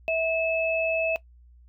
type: tone pair together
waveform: sine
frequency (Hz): 650.2 / 2601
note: E5 / E7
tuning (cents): -24 / -24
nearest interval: 2 octaves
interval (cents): 2400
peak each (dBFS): -24 / -27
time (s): 0.08-1.16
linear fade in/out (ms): 0
effects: noise-tail reverb RT60 0.1 s tail -18 dB re dry + added 60 Hz sine -50 dBFS peak until 1.68 s